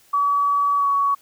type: tone with pitch glide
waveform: sine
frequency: 1140 to 1123.7 Hz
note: C#6 to C#6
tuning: +48 to +23 cents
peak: -16 dBFS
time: 0.13-1.15 s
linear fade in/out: 10 ms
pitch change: -25 cents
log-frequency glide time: 0.77-0.87 s
effects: white hiss -55 dBFS RMS until 1.21 s